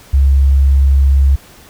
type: tone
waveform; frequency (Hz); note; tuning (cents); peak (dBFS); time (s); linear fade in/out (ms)
sine; 68.4; C#2; -23; -6; 0.13-1.36; 10
effects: pink hiss -41 dBFS RMS until 1.69 s